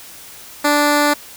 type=tone; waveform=10% pulse; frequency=293.1 Hz; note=D4; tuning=3 cents flat; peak=-4 dBFS; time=0.64-1.14 s; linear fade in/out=10 ms; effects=white hiss -38 dBFS RMS until 1.36 s